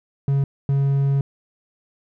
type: tone bursts at uneven times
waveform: triangle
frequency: 138.59 Hz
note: C#3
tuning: in tune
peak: -14 dBFS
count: 2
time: 0.28-0.44 / 0.69-1.21 s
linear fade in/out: 2 ms
effects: none

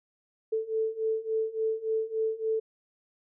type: beating tone pair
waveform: sine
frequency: 440 / 443.5 Hz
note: A4 / A4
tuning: 0 / +14 cents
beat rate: 3.5 Hz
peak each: -31 / -29 dBFS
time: 0.52-2.6 s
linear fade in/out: 10 ms
effects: none

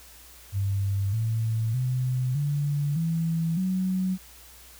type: tone with pitch steps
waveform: sine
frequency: 98.8 / 112.19 / 127.39 / 144.65 / 164.25 / 186.51 Hz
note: G2 / A2 / C3 / D3 / E3 / F#3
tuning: +14 / +34 / -46 / -26 / -6 / +14 cents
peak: -23 dBFS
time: 0.52-4.18 s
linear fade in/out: 50 ms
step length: 610 ms
effects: added 60 Hz sine -53 dBFS peak until 4.79 s + white hiss -50 dBFS RMS until 4.79 s

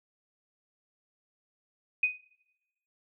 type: tone with exponential decay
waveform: sine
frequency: 2496 Hz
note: D#7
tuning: 5 cents sharp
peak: -19 dBFS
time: 2.03-2.18 s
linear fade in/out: 5 ms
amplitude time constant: 32 ms
effects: noise-tail reverb RT60 0.9 s tail -20 dB re dry

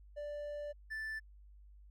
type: tone pair in turn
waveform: triangle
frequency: 587.3 / 1759.9 Hz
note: D5 / A6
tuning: 0 / 0 cents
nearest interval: octave + perfect fifth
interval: 1900 cents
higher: second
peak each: -38 / -37 dBFS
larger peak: second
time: 0.16-0.73 / 0.9-1.2 s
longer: first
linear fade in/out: 20 ms
effects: added 50 Hz sine -55 dBFS peak until 1.9 s

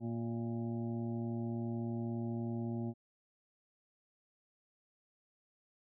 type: harmonic tone with a mistuned harmonic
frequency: 116.5 Hz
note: A#2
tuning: 1 cent flat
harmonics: 1 / 2 / 3 / 5 / 6 / 7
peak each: -39 / -38 / -44 / -53 / -54 / -55 dBFS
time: 0-2.94 s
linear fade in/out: 50 ms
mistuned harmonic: 6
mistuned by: -35 cents
effects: none

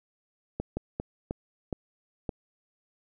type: slowing click train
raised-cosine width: 2 ms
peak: -17 dBFS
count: 6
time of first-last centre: 0.6-2.292 s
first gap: 170 ms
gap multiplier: 1.35
effects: none

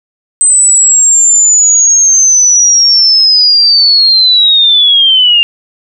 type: linear sweep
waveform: sine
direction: down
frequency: 8180 to 2780 Hz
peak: -3 dBFS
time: 0.41-5.43 s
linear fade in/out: 0 ms
effects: none

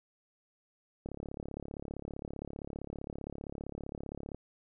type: click train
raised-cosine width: 2 ms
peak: -27 dBFS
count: 117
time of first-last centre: 1.06-4.346 s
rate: 35.3 Hz
effects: none

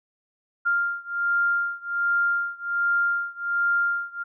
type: beating tone pair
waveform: sine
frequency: 1396.9 / 1398.2 Hz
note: F6 / F6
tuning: 0 / +2 cents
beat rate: 1.3 Hz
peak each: -24 / -25 dBFS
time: 0.65-4.24 s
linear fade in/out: 20 ms
effects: none

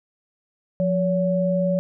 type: tone pair together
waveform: sine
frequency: 177.1 / 566 Hz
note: F3 / C#5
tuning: +24 / +36 cents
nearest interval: octave + minor sixth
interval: 2012 cents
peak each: -21 dBFS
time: 0.8-1.79 s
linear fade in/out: 0 ms
effects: none

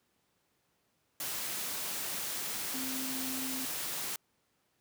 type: tone in noise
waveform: sine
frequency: 261.6 Hz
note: C4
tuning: in tune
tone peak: -39 dBFS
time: 2.74-3.65 s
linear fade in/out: 2 ms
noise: white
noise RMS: -37 dBFS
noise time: 1.2-4.16 s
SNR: -5 dB
effects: pink hiss -75 dBFS RMS until 4.8 s + high-pass 100 Hz 12 dB/octave

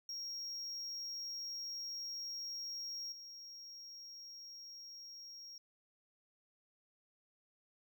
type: tone with level steps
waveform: triangle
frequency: 5588 Hz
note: F8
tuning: in tune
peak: -40 / -48 dBFS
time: 0.09-5.58 s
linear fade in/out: 2 ms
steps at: 3.12 s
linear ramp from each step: 2 ms
effects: none

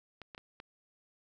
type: clicks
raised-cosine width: 0.3 ms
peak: -30 dBFS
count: 4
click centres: 0.217 / 0.348 / 0.379 / 0.601 s
effects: none

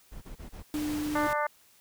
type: noise bursts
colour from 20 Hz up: brown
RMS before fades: -42 dBFS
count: 4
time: 0.11-0.631 s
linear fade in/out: 20 ms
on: 110 ms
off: 27 ms
type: noise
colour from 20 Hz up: pink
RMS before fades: -40 dBFS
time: 0.74-1.33 s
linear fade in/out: 0 ms
type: tone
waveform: sine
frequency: 299.8 Hz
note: D4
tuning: 36 cents sharp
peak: -29 dBFS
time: 0.74-1.27 s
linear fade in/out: 2 ms
type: harmonic tone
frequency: 296.8 Hz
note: D4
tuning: 18 cents sharp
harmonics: 2 / 3 / 4 / 5 / 6 / 7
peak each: -31 / -31 / -32 / -35 / -38 / -40 dBFS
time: 1.15-1.47 s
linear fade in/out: 5 ms
effects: white hiss -61 dBFS RMS until 1.8 s

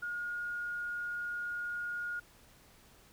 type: tone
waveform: sine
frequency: 1431 Hz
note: F6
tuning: 42 cents sharp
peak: -35 dBFS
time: 0.02-2.2 s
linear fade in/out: 10 ms
effects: pink hiss -61 dBFS RMS until 3.12 s

